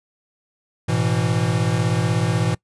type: chord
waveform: square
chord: A suspended second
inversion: none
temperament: equal with one note detuned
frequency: 107.24 / 123.47 / 164.81 Hz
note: A2 / B2 / E3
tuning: -44 / 0 / 0 cents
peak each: -23 dBFS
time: 0.88-2.55 s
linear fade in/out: 10 ms
effects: noise-tail reverb RT60 0.1 s tail -23 dB re dry + resampled to 24000 Hz